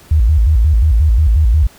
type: tone with vibrato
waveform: sine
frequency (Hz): 65.41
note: C2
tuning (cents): 0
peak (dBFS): -7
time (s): 0.11-1.67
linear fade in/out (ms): 5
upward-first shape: square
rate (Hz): 5.6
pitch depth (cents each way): 290
effects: pink hiss -43 dBFS RMS until 1.78 s